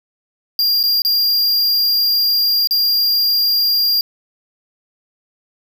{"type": "tone with dropouts", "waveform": "square", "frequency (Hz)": 4789, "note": "D8", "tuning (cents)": 33, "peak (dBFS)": -13, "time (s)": [0.59, 4.01], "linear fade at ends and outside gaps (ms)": 1, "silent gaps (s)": [[0.83, 0.837], [1.02, 1.049], [2.673, 2.709]], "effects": ["7-bit"]}